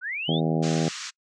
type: linear sweep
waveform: sine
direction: up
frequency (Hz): 1411 to 3770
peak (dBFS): -28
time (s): 0.01-0.41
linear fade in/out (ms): 50
type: harmonic tone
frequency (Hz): 80.1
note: E2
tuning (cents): -49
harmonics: 2 / 3 / 4 / 5 / 6 / 7 / 8 / 9 / 10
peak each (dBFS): -24 / -28 / -30 / -32 / -34 / -35 / -36 / -37 / -38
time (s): 0.28-0.89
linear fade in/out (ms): 10
type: band-pass noise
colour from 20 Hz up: white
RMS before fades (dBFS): -36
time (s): 0.62-1.11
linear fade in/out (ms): 20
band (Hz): 1100 to 7100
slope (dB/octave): 48
effects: noise-tail reverb RT60 0.1 s tail -26 dB re dry